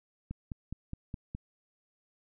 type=click train; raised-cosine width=5 ms; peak=-25 dBFS; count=6; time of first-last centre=0.31-1.35 s; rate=4.81 Hz; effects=none